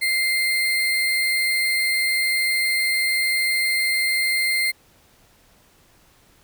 sine tone with sample-and-hold, 2093 Hz, C7, in tune, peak -18 dBFS, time 0.01-4.72 s, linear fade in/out 20 ms, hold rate 6300 Hz, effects pink hiss -56 dBFS RMS until 6.43 s

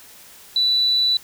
sine tone, 3965 Hz, B7, 6 cents sharp, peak -15 dBFS, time 0.56-1.17 s, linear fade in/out 2 ms, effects white hiss -45 dBFS RMS until 1.23 s

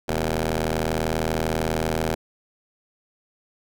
10% pulse ring-modulated tone, 80.1 Hz, E2, 49 cents flat, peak -11 dBFS, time 0.08-2.15 s, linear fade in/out 10 ms, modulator 304 Hz, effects none

